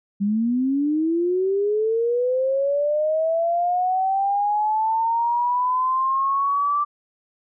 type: linear sweep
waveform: sine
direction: up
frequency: 196 to 1174.7 Hz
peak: -18 dBFS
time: 0.2-6.85 s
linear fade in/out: 20 ms
effects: none